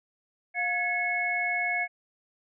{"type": "tone cluster", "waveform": "sine", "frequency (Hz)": [708, 1681, 2192], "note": ["F5", "G#6", "C#7"], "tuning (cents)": [23, 20, -20], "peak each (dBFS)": [-32, -33, -27], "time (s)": [0.54, 1.88], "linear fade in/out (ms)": 50, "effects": []}